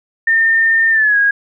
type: tone with pitch glide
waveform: sine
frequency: 1812 to 1642.5 Hz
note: A#6 to G#6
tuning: -50 to -20 cents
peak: -9 dBFS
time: 0.27-1.31 s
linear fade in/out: 5 ms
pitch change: -170 cents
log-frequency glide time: 0.91-1.18 s
effects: none